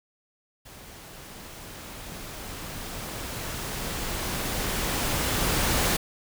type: noise with level ramp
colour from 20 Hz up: pink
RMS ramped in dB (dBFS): -46 to -23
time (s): 0.65-5.97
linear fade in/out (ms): 10
effects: none